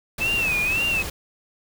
pink noise, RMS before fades -31 dBFS, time 0.18-1.1 s, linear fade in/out 5 ms
sine tone with vibrato, 2600 Hz, E7, 24 cents flat, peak -20 dBFS, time 0.2-1.03 s, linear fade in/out 20 ms, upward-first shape sine, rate 1.9 Hz, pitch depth 120 cents each way
effects none

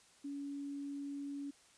sine tone, 282.4 Hz, C#4, 32 cents sharp, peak -40 dBFS, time 0.24-1.51 s, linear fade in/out 10 ms, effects white hiss -65 dBFS RMS until 1.77 s + resampled to 22050 Hz

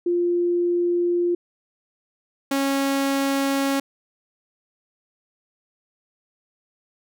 sine / sawtooth tone pair in turn, 349.2 / 274.8 Hz, F4 / C#4, 0 / -15 cents, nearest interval major third, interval 415 cents, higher first, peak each -18 / -16 dBFS, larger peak second, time 0.06-1.35 / 2.51-3.8 s, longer neither, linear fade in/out 5 ms, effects none

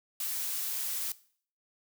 blue noise, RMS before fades -34 dBFS, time 0.2-1.12 s, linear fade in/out 2 ms, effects noise-tail reverb RT60 0.5 s tail -18 dB re dry

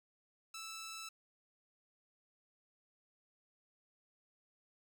10% pulse tone, 1318.5 Hz, E6, in tune, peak -37 dBFS, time 0.54-1.09 s, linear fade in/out 5 ms, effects none

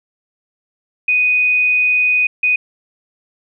sine tone bursts at uneven times, 2489 Hz, D#7, in tune, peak -11 dBFS, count 2, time 1.08-2.27 / 2.43-2.56 s, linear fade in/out 5 ms, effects none

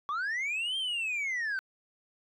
sine linear two-way sweep, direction up then down, 1108.7 to 3197 to 1500 Hz, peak -27 dBFS, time 0.09-1.59 s, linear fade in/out 0 ms, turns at 0.77 s, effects tanh soft clip ceiling -29 dBFS

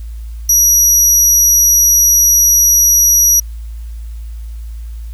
35% pulse tone, 5800 Hz, F#8, 35 cents flat, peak -4 dBFS, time 0.49-3.4 s, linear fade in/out 5 ms, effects added 56 Hz sine -23 dBFS peak until 5.13 s + white hiss -49 dBFS RMS until 5.13 s

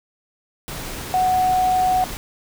sine tone in noise, 740 Hz, F#5, in tune, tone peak -15 dBFS, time 1.14-2.04 s, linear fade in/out 0 ms, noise pink, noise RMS -31 dBFS, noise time 0.68-2.17 s, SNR +13 dB, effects none

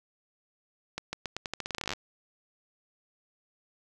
accelerating click train, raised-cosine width 0.2 ms, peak -16 dBFS, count 20, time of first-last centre 0.98-1.934 s, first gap 150 ms, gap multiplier 0.85, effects none

